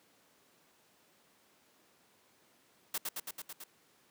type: noise with echo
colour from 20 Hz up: white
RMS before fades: -35 dBFS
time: 2.94-2.98 s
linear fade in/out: 5 ms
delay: 110 ms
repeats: 6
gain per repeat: -2 dB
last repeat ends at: 3.64 s
effects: pink hiss -67 dBFS RMS until 4.1 s + high-pass 200 Hz 12 dB/octave